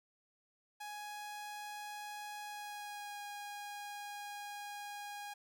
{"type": "tone with pitch glide", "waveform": "sawtooth", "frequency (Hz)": [833, 820.1], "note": ["G#5", "G#5"], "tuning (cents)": [5, -22], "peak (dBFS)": -40, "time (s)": [0.8, 5.34], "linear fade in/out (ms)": 10, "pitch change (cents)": -27, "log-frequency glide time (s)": [2.42, 3.21], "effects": []}